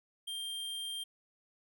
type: tone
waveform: square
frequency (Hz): 3184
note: G7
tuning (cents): +26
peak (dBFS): -38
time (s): 0.27-1.04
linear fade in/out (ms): 10
effects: none